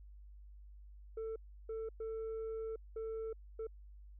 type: tone bursts at uneven times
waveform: sine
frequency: 445 Hz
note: A4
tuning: 20 cents sharp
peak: -36 dBFS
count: 5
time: 1.17-1.36 / 1.69-1.89 / 2-2.76 / 2.96-3.33 / 3.59-3.67 s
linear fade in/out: 5 ms
effects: tanh soft clip ceiling -38 dBFS + added 50 Hz sine -52 dBFS peak until 4.19 s